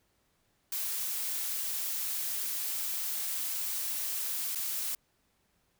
blue noise with dropouts, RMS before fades -34 dBFS, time 0.72-4.95 s, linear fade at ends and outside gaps 2 ms, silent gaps 4.549-4.556 s, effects pink hiss -73 dBFS RMS until 5.79 s

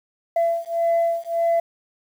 sine beating tone pair, 673 / 674.7 Hz, E5 / E5, +36 / +40 cents, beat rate 1.7 Hz, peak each -20 dBFS, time 0.36-1.6 s, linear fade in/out 5 ms, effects tanh soft clip ceiling -14 dBFS + 8-bit

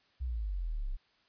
sine exponential sweep, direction down, 66.4 to 30.34 Hz, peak -32 dBFS, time 0.2-0.97 s, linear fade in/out 20 ms, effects white hiss -69 dBFS RMS until 1.28 s + resampled to 11025 Hz

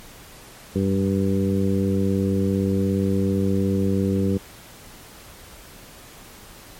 harmonic tone with a mistuned harmonic, 97.3 Hz, G2, 12 cents flat, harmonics 1 / 2 / 3 / 4 / 5, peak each -24 / -21 / -27 / -27 / -29 dBFS, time 0.75-4.38 s, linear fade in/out 10 ms, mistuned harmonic 1, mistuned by -39 cents, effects pink hiss -44 dBFS RMS until 6.79 s + MP3 64 kbps

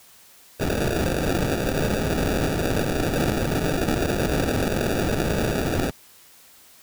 blue noise with sample-and-hold, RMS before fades -23 dBFS, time 0.59-5.91 s, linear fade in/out 20 ms, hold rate 1050 Hz, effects white hiss -51 dBFS RMS until 6.82 s

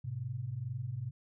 sine tone pair together, 106.17 / 128.4 Hz, G#2 / C3, +39 / -32 cents, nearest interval minor third, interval 329 cents, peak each -40 / -37 dBFS, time 0.04-1.11 s, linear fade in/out 10 ms, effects none

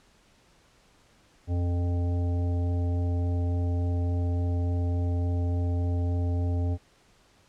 harmonic tone with a mistuned harmonic, 87.1 Hz, F2, 4 cents flat, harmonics 1 / 3 / 5 / 7 / 9, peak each -24 / -35 / -41 / -43 / -46 dBFS, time 1.47-6.78 s, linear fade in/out 50 ms, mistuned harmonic 3, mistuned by +23 cents, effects pink hiss -61 dBFS RMS until 7.48 s + low-pass 8000 Hz 12 dB/octave

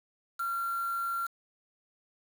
sine tone with quantisation, 1373 Hz, F6, 30 cents flat, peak -30 dBFS, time 0.39-1.27 s, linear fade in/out 10 ms, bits 7, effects none

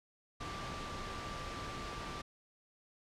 sine tone in noise, 1174.7 Hz, D6, in tune, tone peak -46 dBFS, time 0.4-2.22 s, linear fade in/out 10 ms, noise pink, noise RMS -43 dBFS, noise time 0.4-2.22 s, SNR -6 dB, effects low-pass 5000 Hz 12 dB/octave

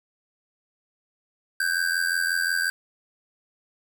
square ring-modulated tone, 1568 Hz, G6, in tune, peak -20 dBFS, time 1.6-2.7 s, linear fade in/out 0 ms, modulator 42.8 Hz, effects 8-bit

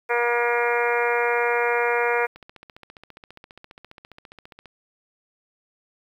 harmonic tone, 238.5 Hz, A#3, 40 cents sharp, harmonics 2 / 3 / 4 / 5 / 6 / 7 / 8 / 9 / 10, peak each -23 / -29 / -27 / -33 / -28 / -30 / -31 / -30 / -31 dBFS, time 0.09-2.27 s, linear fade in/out 20 ms
click train, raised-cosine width 0.3 ms, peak -27 dBFS, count 35, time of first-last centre 2.36-4.657 s, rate 14.8 Hz
effects 9-bit

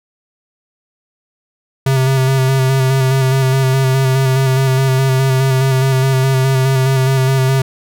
square tone with vibrato, 132.5 Hz, C3, 22 cents sharp, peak -11 dBFS, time 1.86-7.62 s, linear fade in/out 5 ms, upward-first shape square, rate 4.8 Hz, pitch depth 23 cents each way, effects none

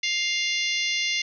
harmonic tone with a mistuned harmonic, 700 Hz, F5, 4 cents sharp, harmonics 3 / 4 / 5 / 6 / 7 / 8 / 9, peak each -27 / -29 / -31 / -33 / -34 / -35 / -36 dBFS, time 0.03-1.22 s, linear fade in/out 5 ms, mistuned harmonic 5, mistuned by -18 cents, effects none

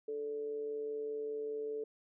sine tone with amplitude modulation, 437.5 Hz, A4, 10 cents flat, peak -34 dBFS, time 0.08-1.84 s, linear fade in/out 5 ms, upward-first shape sine, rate 141 Hz, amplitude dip 45%, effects none

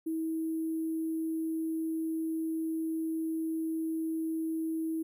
sine tone with sample-and-hold, 321.8 Hz, E4, 42 cents flat, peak -30 dBFS, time 0.06-5.03 s, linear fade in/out 10 ms, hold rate 11025 Hz, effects none

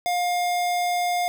square tone, 709 Hz, F5, 26 cents sharp, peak -22 dBFS, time 0.06-1.28 s, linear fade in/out 0 ms, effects none

